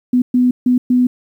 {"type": "tone bursts at uneven times", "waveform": "sine", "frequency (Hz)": 249, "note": "B3", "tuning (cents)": 14, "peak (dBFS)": -9, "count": 4, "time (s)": [[0.13, 0.22], [0.34, 0.51], [0.66, 0.78], [0.9, 1.07]], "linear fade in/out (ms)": 5, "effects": ["8-bit"]}